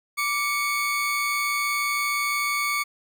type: tone pair together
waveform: 40% pulse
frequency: 1168.3 / 2217 Hz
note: D6 / C#7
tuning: -9 / 0 cents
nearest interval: major seventh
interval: 1109 cents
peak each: -26 / -24 dBFS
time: 0.17-2.84 s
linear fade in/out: 20 ms
effects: 10-bit

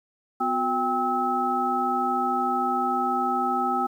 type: tone cluster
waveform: sine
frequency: 250.2 / 363.7 / 791 / 1295 Hz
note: B3 / F#4 / G5 / E6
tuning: +23 / -30 / +15 / -31 cents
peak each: -30 / -32 / -25 / -26 dBFS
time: 0.4-3.87 s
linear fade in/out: 10 ms
effects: 9-bit

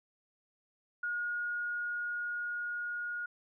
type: tone with level ramp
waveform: sine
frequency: 1437 Hz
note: F6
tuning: 49 cents sharp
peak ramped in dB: -32 to -35 dBFS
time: 1.03-3.26 s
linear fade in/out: 5 ms
effects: none

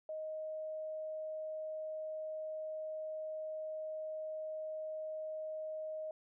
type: tone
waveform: sine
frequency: 625 Hz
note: D#5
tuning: 8 cents sharp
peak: -39 dBFS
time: 0.09-6.11 s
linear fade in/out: 2 ms
effects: none

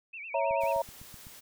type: tone with vibrato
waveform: sine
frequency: 2469 Hz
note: D#7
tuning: 14 cents flat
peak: -39 dBFS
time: 0.13-0.73 s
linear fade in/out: 10 ms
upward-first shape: sine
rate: 9.3 Hz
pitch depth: 170 cents each way
type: chord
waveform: sine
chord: A# diminished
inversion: first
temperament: equal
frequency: 554.4 / 659.3 / 932.3 Hz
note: C#5 / E5 / A#5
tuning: 0 / 0 / 0 cents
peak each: -30 dBFS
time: 0.34-0.82 s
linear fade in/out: 5 ms
type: click train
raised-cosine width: 5 ms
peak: -37 dBFS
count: 7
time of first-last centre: 0.51-1.269 s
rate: 7.91 Hz
type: noise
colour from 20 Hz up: white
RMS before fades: -50 dBFS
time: 0.6-1.41 s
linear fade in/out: 20 ms
effects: none

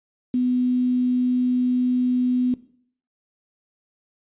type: tone with quantisation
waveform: sine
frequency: 249.9 Hz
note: B3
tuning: 21 cents sharp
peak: -18 dBFS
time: 0.34-2.54 s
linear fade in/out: 2 ms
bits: 7
effects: noise-tail reverb RT60 0.6 s tail -18 dB re dry + resampled to 8000 Hz

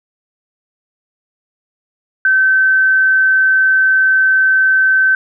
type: tone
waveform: sine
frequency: 1539 Hz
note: G6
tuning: 32 cents flat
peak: -8 dBFS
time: 2.25-5.15 s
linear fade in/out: 2 ms
effects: none

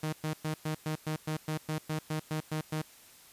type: tone bursts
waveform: sawtooth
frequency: 155.4 Hz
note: D#3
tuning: 2 cents flat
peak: -27 dBFS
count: 14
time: 0.03-2.818 s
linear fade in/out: 5 ms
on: 97 ms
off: 110 ms
effects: white hiss -56 dBFS RMS until 3.32 s + resampled to 32000 Hz

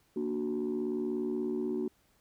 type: chord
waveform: sine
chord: Bb augmented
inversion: none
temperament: equal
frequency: 233.1 / 293.7 / 370 Hz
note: Bb3 / D4 / F#4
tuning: 0 / 0 / 0 cents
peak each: -34 / -35 / -32 dBFS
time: 0.16-1.88 s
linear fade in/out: 5 ms
effects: tanh soft clip ceiling -25 dBFS + pink hiss -69 dBFS RMS until 2.2 s

